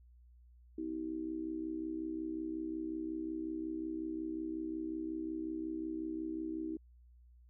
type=tone with amplitude modulation; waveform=sine; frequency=319.8 Hz; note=D#4; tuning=48 cents sharp; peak=-33 dBFS; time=0.78-6.77 s; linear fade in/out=5 ms; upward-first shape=sine; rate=65.5 Hz; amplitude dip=80%; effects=added 60 Hz sine -58 dBFS peak until 7.49 s